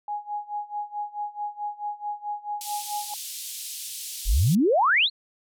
sine tone with tremolo, 830.6 Hz, G#5, in tune, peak -26 dBFS, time 0.08-3.14 s, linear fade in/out 2 ms, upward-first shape sine, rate 4.6 Hz, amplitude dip 90%
white band-pass noise, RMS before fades -36 dBFS, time 2.61-4.55 s, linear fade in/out 0 ms, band 3100 to 13000 Hz, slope 24 dB/octave
sine exponential sweep, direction up, 36 to 4387 Hz, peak -17 dBFS, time 4.25-5.1 s, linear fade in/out 50 ms
effects none

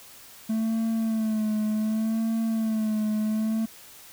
triangle tone with vibrato, 219.5 Hz, A3, 4 cents flat, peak -21 dBFS, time 0.49-3.66 s, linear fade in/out 10 ms, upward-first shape sine, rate 0.67 Hz, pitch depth 45 cents each way, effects white hiss -48 dBFS RMS until 4.12 s

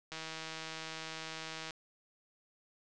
click train, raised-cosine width 0.2 ms, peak -25 dBFS, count 255, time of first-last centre 0.12-1.708 s, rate 160 Hz, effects resampled to 22050 Hz

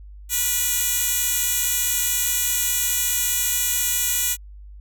10% pulse tone with high-pass filter, 487.3 Hz, B4, 23 cents flat, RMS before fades -22 dBFS, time 0.29-4.37 s, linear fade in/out 50 ms, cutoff 6900 Hz, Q 0.51, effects added 50 Hz sine -38 dBFS peak until 4.8 s

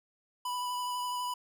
square tone with vibrato, 989 Hz, B5, 2 cents sharp, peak -33 dBFS, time 0.45-1.34 s, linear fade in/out 5 ms, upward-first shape sine, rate 12 Hz, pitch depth 14 cents each way, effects none

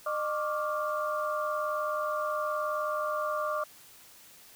sine tone cluster, 609 / 1096 / 1175 / 1399 Hz, D#5 / C#6 / D6 / F6, -37 / -20 / +1 / +3 cents, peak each -32 / -39 / -32 / -39 dBFS, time 0.06-3.64 s, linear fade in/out 5 ms, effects white hiss -54 dBFS RMS until 4.55 s

